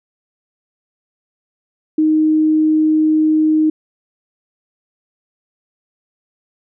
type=tone; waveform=sine; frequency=311.1 Hz; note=D#4; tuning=in tune; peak=-10 dBFS; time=1.98-3.7 s; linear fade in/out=5 ms; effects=none